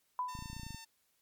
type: tone with exponential decay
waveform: sine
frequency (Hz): 998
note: B5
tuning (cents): +18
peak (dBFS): -30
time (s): 0.19-0.63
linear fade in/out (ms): 1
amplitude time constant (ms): 95
type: tone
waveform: 5% pulse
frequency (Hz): 900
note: A5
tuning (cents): +39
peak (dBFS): -36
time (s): 0.28-0.85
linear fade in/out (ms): 10
type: clicks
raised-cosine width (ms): 5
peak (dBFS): -33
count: 12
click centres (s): 0.352 / 0.39 / 0.424 / 0.458 / 0.5 / 0.531 / 0.566 / 0.597 / 0.633 / 0.666 / 0.706 / 0.746
effects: white hiss -75 dBFS RMS until 1.21 s + MP3 96 kbps